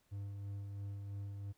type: tone with tremolo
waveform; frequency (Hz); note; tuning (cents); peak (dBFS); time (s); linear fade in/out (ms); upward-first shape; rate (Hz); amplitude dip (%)
triangle; 100; G2; +35; -38; 0.11-1.53; 20; sine; 3; 30
effects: pink hiss -75 dBFS RMS until 1.57 s